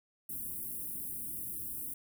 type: band-stop noise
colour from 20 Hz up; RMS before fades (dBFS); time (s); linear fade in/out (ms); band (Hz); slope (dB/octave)
white; -40; 0.29-1.94; 5; 360 to 9400; 48
effects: none